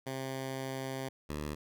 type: tone pair in turn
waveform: 10% pulse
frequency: 132.9 / 74.59 Hz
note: C3 / D2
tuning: +27 / +27 cents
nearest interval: minor seventh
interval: 1000 cents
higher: first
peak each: -28 dBFS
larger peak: neither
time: 0.06-1.09 / 1.29-1.55 s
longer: first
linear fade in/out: 10 ms
effects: none